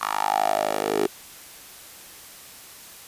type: tone with high-pass filter sweep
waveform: 10% pulse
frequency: 51.8 Hz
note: G#1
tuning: 4 cents flat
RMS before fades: -24 dBFS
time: 0.01-1.07 s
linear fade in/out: 5 ms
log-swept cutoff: 1100 to 390 Hz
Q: 6.2
effects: white hiss -44 dBFS RMS until 3.07 s + resampled to 32000 Hz